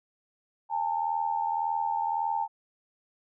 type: tone pair together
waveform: sine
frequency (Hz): 818.2 / 900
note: G#5 / A5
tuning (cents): -26 / +39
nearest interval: major second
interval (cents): 165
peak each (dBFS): -30 / -28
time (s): 0.69-2.48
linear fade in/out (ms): 50
effects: none